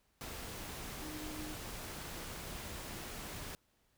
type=tone in noise; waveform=sine; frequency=306.2 Hz; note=D#4; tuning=28 cents flat; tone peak=-45 dBFS; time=1.02-1.54 s; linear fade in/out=0 ms; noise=pink; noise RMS=-45 dBFS; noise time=0.21-3.55 s; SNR=-3 dB; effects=pink hiss -75 dBFS RMS until 3.97 s